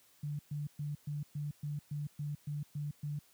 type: tone bursts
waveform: sine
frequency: 146.83 Hz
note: D3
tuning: in tune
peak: -35 dBFS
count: 11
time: 0.23-3.19 s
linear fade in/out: 5 ms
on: 160 ms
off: 120 ms
effects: white hiss -66 dBFS RMS until 3.33 s + high-pass 60 Hz 12 dB/octave